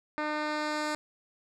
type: tone with low-pass filter sweep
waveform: 10% pulse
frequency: 302.6 Hz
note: D#4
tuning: 48 cents flat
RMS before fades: -32 dBFS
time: 0.18-0.95 s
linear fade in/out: 0 ms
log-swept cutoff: 2600 to 8300 Hz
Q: 0.89
effects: none